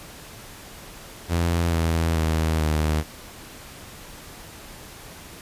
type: tone with pitch steps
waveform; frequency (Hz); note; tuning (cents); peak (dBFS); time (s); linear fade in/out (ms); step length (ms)
sawtooth; 85 / 82.34 / 79.77 / 77.27; F2 / E2 / D#2 / D#2; -46 / -1 / +44 / -11; -16; 1.28-3.04; 50; 440
effects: pink hiss -42 dBFS RMS until 5.41 s + resampled to 32000 Hz